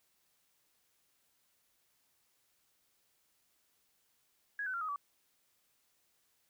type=tone with pitch steps; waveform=sine; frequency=1661.2 / 1514.6 / 1380.9 / 1259 / 1147.8 Hz; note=G#6 / F#6 / F6 / D#6 / D6; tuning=0 / +40 / -20 / +20 / -40 cents; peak=-35 dBFS; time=4.59-4.96 s; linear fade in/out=2 ms; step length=74 ms; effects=white hiss -75 dBFS RMS until 6.49 s